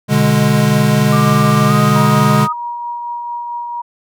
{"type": "chord", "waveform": "square", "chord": "G# diminished", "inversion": "first", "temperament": "equal", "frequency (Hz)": [123.47, 146.83, 207.7], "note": ["B2", "D3", "G#3"], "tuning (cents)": [0, 0, 0], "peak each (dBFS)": [-17, -14, -14], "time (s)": [0.08, 2.48], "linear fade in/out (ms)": 50}
{"type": "tone with pitch glide", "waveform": "sine", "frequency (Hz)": [1186, 1244.2], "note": ["D6", "D#6"], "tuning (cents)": [17, 0], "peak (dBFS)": -16, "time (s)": [1.12, 2.53], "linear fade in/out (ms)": 10, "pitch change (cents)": 83, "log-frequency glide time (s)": [1.67, 1.73]}
{"type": "tone with tremolo", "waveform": "sine", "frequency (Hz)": 953, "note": "A#5", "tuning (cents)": 38, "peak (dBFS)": -19, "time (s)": [1.95, 3.82], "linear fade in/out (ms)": 10, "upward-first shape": "triangle", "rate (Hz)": 4.5, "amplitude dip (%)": 30}
{"effects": []}